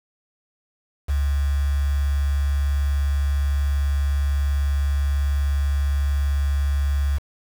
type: tone with quantisation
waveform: sine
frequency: 70.6 Hz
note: C#2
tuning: 32 cents sharp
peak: -18 dBFS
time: 1.08-7.19 s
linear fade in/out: 20 ms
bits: 6
effects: none